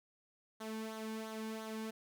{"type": "tone with flanger", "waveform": "sawtooth", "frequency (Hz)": 220, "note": "A3", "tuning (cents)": 0, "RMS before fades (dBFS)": -43, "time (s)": [0.6, 1.91], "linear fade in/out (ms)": 10, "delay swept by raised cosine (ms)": [0.39, 1.59], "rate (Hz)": 2.9, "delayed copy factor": -0.6, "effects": []}